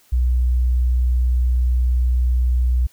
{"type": "tone", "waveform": "sine", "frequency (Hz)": 61.74, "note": "B1", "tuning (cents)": 0, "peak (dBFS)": -14, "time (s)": [0.12, 2.87], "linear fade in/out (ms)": 10, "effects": ["white hiss -55 dBFS RMS until 2.92 s"]}